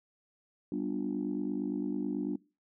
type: chord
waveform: sine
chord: G dominant seventh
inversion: none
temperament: just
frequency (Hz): 196 / 245 / 294 / 352.8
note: G3 / B3 / D4 / F4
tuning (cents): 0 / -14 / +2 / +18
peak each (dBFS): -37 / -36 / -33 / -39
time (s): 0.72-2.36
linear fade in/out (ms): 2
effects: noise-tail reverb RT60 0.3 s tail -21 dB re dry + tanh soft clip ceiling -23 dBFS